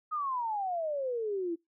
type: exponential sweep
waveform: sine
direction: down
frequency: 1269 to 325.5 Hz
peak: -30 dBFS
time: 0.11-1.56 s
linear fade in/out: 20 ms
effects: noise-tail reverb RT60 0.2 s tail -25 dB re dry